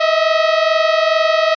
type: tone pair together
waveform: sawtooth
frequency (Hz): 628 / 650.3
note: D#5 / E5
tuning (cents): +16 / -24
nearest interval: minor second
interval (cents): 60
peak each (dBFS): -11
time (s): 0-1.55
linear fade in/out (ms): 10
effects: resampled to 11025 Hz